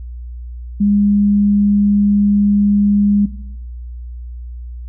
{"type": "tone", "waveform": "sine", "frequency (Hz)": 204, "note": "G#3", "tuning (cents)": -31, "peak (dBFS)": -10, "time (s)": [0.8, 3.26], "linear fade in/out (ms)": 10, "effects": ["noise-tail reverb RT60 0.9 s tail -17 dB re dry", "added 60 Hz sine -26 dBFS peak until 4.88 s"]}